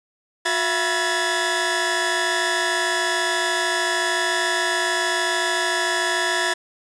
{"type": "tone cluster", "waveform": "sawtooth", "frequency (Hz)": [360.3, 667, 980, 1694, 1801], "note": ["F#4", "E5", "B5", "G#6", "A6"], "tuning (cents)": [-46, 20, -14, 34, 40], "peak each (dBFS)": [-24, -23, -23, -20, -25], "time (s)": [0.45, 6.54], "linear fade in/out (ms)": 10, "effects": ["resampled to 22050 Hz", "8-bit"]}